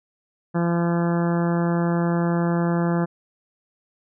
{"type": "harmonic tone", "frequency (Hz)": 170.9, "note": "F3", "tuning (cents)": -37, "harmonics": [1, 2, 3, 4, 5, 6, 7, 8, 9, 10], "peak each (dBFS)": [-20, -26, -30, -32, -34, -36, -37, -38, -39, -40], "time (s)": [0.54, 3.06], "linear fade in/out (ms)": 20, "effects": []}